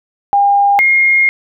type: tone pair in turn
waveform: sine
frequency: 805 / 2138 Hz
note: G5 / C7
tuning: +46 / +37 cents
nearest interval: octave + perfect fourth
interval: 1691 cents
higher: second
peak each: -7 dBFS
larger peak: neither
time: 0.33-0.79 / 0.79-1.29 s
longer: second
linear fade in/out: 0 ms
effects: none